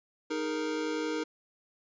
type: chord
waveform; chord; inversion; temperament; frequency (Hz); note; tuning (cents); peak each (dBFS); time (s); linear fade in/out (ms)
square; D# suspended fourth; none; equal; 311.1 / 415.3 / 466.2; D#4 / G#4 / A#4; 0 / 0 / 0; -34 / -40 / -35; 0.3-1.24; 10
effects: resampled to 16000 Hz